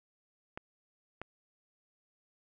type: clicks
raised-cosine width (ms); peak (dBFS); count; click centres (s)
0.5; -25; 2; 0.575 / 1.216
effects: none